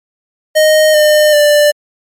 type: tone with pitch steps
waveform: square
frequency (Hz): 620 / 605.5 / 591.3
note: D#5 / D#5 / D5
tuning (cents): -6 / -47 / +12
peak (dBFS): -6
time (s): 0.55-1.72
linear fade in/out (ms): 20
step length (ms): 390
effects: MP3 64 kbps